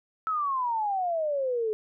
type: exponential sweep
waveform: sine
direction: down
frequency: 1318.5 to 422.4 Hz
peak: -25 dBFS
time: 0.27-1.73 s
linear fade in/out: 0 ms
effects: none